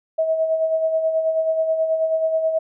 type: tone with tremolo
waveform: sine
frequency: 642 Hz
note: E5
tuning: 46 cents flat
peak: -15 dBFS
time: 0.18-2.59 s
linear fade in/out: 10 ms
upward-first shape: sine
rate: 9.3 Hz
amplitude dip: 50%
effects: none